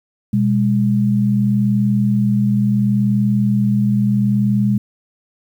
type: tone pair together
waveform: sine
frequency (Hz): 123.69 / 204.4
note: B2 / G#3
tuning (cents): +3 / -27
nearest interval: major sixth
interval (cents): 870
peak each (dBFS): -17 / -14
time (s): 0.33-4.78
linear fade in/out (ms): 5
effects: 8-bit